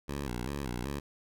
10% pulse tone with vibrato, 65.41 Hz, C2, in tune, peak -26 dBFS, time 0.08-1 s, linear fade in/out 10 ms, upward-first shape square, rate 2.6 Hz, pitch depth 140 cents each way, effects none

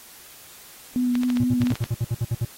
sine tone with vibrato, 246.9 Hz, B3, in tune, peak -19 dBFS, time 0.96-1.72 s, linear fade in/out 0 ms, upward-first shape triangle, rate 4.2 Hz, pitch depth 23 cents each way
clicks, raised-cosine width 0.2 ms, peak -15 dBFS, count 9, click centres 1.154 / 1.234 / 1.302 / 1.371 / 1.618 / 1.67 / 1.704 / 1.755 / 1.84 s
triangle tone bursts, 117 Hz, A#2, 7 cents sharp, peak -18 dBFS, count 11, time 1.4-2.45 s, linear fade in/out 5 ms, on 40 ms, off 61 ms
effects white hiss -46 dBFS RMS until 2.57 s + AAC 48 kbps

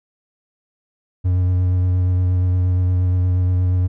triangle tone with vibrato, 90.8 Hz, F#2, 32 cents flat, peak -12 dBFS, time 1.24-3.88 s, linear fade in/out 20 ms, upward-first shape sine, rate 8.5 Hz, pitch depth 17 cents each way, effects none

